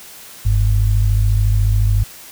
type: tone pair together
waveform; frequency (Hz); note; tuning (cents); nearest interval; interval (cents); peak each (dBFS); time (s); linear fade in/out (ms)
sine; 48.17 / 102.2; G1 / G#2; -30 / -27; octave + minor second; 1303; -14; 0.45-2.04; 10
effects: white hiss -38 dBFS RMS until 2.31 s